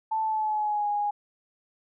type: tone with pitch glide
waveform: sine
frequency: 880 to 825.8 Hz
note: A5 to G#5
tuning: 0 to -10 cents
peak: -24 dBFS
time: 0.11-1.11 s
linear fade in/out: 10 ms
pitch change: -110 cents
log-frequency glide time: 0.22-0.88 s
effects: none